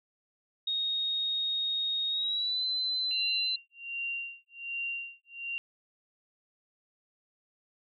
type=tone with pitch glide; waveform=sine; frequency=3733 to 4047 Hz; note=A#7 to B7; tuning=+2 to +42 cents; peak=-28 dBFS; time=0.67-3.56 s; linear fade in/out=5 ms; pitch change=+140 cents; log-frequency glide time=2.09-2.64 s
type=tone with tremolo; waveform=sine; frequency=2767 Hz; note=F7; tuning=17 cents flat; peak=-31 dBFS; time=3.11-5.58 s; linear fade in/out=0 ms; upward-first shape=sine; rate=1.3 Hz; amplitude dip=100%
effects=none